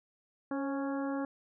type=harmonic tone with a mistuned harmonic; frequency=277.2 Hz; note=C#4; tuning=in tune; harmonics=1 / 2 / 3 / 4 / 5 / 6; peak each=-33 / -39 / -43 / -45 / -47 / -49 dBFS; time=0.51-1.25 s; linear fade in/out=2 ms; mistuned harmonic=2; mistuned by=-37 cents; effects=none